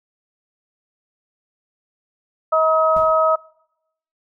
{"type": "harmonic tone", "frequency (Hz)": 318.2, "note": "D#4", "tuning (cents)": 39, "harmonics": [2, 3, 4], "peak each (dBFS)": [-16, -25, -16], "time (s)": [2.52, 3.36], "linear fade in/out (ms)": 10}
{"type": "noise with exponential decay", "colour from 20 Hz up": "brown", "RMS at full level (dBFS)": -31, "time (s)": [2.96, 3.28], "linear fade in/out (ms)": 5, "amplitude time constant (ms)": 69}
{"effects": ["noise-tail reverb RT60 0.8 s tail -23 dB re dry"]}